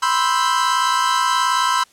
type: chord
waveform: 45% pulse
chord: C major seventh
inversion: third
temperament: equal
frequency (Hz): 987.8 / 1046.5 / 1318.5 / 1568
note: B5 / C6 / E6 / G6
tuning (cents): 0 / 0 / 0 / 0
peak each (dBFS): -20 / -20 / -21 / -26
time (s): 0.02-1.84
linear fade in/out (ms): 10
effects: white hiss -53 dBFS RMS until 1.92 s + low-pass 9000 Hz 12 dB/octave